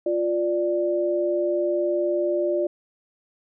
sine tone pair together, 350.4 / 589.3 Hz, F4 / D5, +6 / +6 cents, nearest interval major sixth, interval 900 cents, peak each -23 dBFS, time 0.06-2.67 s, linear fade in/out 5 ms, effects none

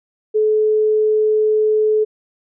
sine tone, 430 Hz, A4, 40 cents flat, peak -12 dBFS, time 0.34-2.05 s, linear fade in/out 20 ms, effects none

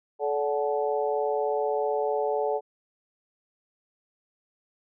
harmonic tone with a mistuned harmonic, 144.1 Hz, D3, 33 cents flat, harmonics 3 / 4 / 5 / 6, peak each -27 / -29 / -31 / -33 dBFS, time 0.19-2.61 s, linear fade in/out 50 ms, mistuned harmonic 5, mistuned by +49 cents, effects none

